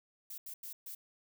violet noise bursts at uneven times, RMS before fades -45 dBFS, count 4, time 0.3-0.38 / 0.46-0.54 / 0.63-0.73 / 0.86-0.95 s, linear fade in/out 5 ms, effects none

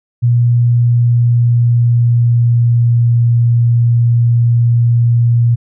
sine tone with pitch glide, 120 to 118.35 Hz, B2 to A#2, -49 to +27 cents, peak -7 dBFS, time 0.22-5.56 s, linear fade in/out 20 ms, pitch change -24 cents, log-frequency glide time 0.5-3.15 s, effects none

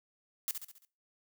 blue noise with echo, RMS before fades -33 dBFS, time 0.48-0.51 s, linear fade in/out 0 ms, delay 68 ms, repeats 5, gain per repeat -6 dB, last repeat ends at 0.85 s, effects noise-tail reverb RT60 0.3 s tail -18 dB re dry

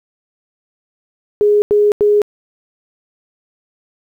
sine tone bursts, 415.3 Hz, G#4, in tune, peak -8 dBFS, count 3, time 1.41-2.218 s, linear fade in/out 0 ms, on 210 ms, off 89 ms, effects 8-bit

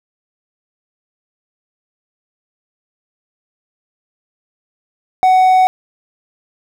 triangle tone, 746 Hz, F#5, 14 cents sharp, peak -5 dBFS, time 5.23-5.67 s, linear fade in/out 0 ms, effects none

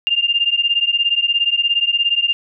sine beating tone pair, 2794 / 2811 Hz, F7 / F7, 0 / +11 cents, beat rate 17 Hz, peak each -17 dBFS, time 0.07-2.33 s, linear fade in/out 0 ms, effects none

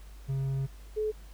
triangle / sine tone pair in turn, 135.3 / 429.6 Hz, C#3 / A4, -42 / -41 cents, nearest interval octave + minor sixth, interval 2001 cents, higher second, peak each -26 / -27 dBFS, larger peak first, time 0.28-0.67 / 0.96-1.12 s, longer first, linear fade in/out 20 ms, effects added 50 Hz sine -45 dBFS peak until 1.33 s + pink hiss -58 dBFS RMS until 1.33 s

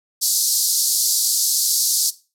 pink band-pass noise, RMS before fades -19 dBFS, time 0.21-2.11 s, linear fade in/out 20 ms, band 4400 to 14000 Hz, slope 48 dB/octave, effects noise-tail reverb RT60 0.3 s tail -17 dB re dry

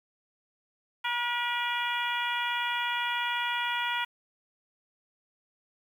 harmonic tone with a mistuned harmonic, 478.7 Hz, A#4, 46 cents sharp, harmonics 2 / 3 / 4 / 5 / 6 / 7, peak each -32 / -34 / -35 / -36 / -37 / -37 dBFS, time 1.04-4.05 s, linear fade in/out 10 ms, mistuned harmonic 4, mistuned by +22 cents, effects 9-bit

